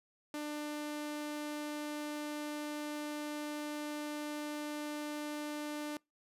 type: tone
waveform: sawtooth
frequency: 297.9 Hz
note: D4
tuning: 25 cents sharp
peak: -34 dBFS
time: 0.34-5.97 s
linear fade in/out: 2 ms
effects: noise-tail reverb RT60 0.2 s tail -25 dB re dry + resampled to 32000 Hz